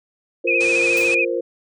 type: chord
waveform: sine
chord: F suspended fourth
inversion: none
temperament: equal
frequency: 349.2 / 466.2 / 523.3 Hz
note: F4 / Bb4 / C5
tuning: 0 / 0 / 0 cents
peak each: -24 dBFS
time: 0.44-1.41 s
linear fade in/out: 10 ms
type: tone with vibrato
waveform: sine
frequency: 2489 Hz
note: D#7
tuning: in tune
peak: -16 dBFS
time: 0.47-1.25 s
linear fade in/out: 10 ms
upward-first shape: sine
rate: 14 Hz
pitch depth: 56 cents each way
type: low-pass noise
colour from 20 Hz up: white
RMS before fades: -32 dBFS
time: 0.6-1.15 s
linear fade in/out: 10 ms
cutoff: 9100 Hz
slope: 96 dB/octave
type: noise with exponential decay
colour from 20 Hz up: white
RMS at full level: -29 dBFS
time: 0.97-1.14 s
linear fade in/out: 0 ms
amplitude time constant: 36 ms
effects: none